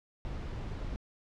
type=noise; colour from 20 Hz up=brown; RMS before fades=-38 dBFS; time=0.25-0.96 s; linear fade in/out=0 ms; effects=low-pass 5000 Hz 12 dB/octave